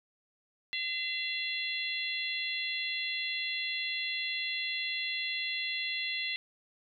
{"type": "harmonic tone", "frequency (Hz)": 682, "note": "F5", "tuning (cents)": -41, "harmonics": [3, 4, 5, 6], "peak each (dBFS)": [-36, -37, -38, -39], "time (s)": [0.73, 6.36], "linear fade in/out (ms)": 0, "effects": []}